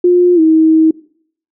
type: tone with pitch glide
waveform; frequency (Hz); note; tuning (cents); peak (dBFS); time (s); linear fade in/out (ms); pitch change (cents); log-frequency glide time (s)
sine; 355.5 to 318.5; F4 to D#4; +31 to +41; -5; 0.04-0.91; 5; -190; 0.35-0.4
effects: noise-tail reverb RT60 0.6 s tail -21 dB re dry